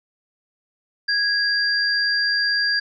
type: tone pair together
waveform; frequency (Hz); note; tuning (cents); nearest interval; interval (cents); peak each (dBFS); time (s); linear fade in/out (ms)
sine; 1653 / 4749; G#6 / D8; -9 / +18; octave + tritone; 1827; -20 / -21; 1.08-2.8; 10
effects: none